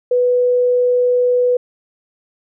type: tone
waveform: sine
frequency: 493.9 Hz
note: B4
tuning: in tune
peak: -11 dBFS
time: 0.11-1.57 s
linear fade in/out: 5 ms
effects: none